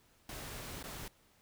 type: noise with dropouts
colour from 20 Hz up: pink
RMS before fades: -45 dBFS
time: 0.29-1.08 s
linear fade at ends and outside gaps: 2 ms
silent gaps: 0.828-0.839 s
effects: pink hiss -68 dBFS RMS until 1.41 s